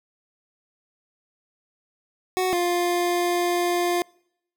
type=tone pair in turn; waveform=25% pulse; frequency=370 / 350.8 Hz; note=F#4 / F4; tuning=0 / +8 cents; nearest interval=minor second; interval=92 cents; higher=first; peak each=-17 dBFS; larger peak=neither; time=2.37-2.53 / 2.53-4.02 s; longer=second; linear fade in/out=0 ms; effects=noise-tail reverb RT60 0.7 s tail -26 dB re dry